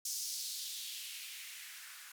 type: noise with band-pass filter sweep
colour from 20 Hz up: violet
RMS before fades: -44 dBFS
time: 0.05-2.12 s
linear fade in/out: 5 ms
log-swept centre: 6000 to 1400 Hz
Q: 2.2
effects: none